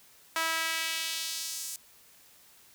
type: tone with high-pass filter sweep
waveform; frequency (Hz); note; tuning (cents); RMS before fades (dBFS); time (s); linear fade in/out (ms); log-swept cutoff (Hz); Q
sawtooth; 325.1; E4; -24; -33; 0.36-1.76; 2; 1200 to 7700; 1.2
effects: white hiss -58 dBFS RMS until 2.74 s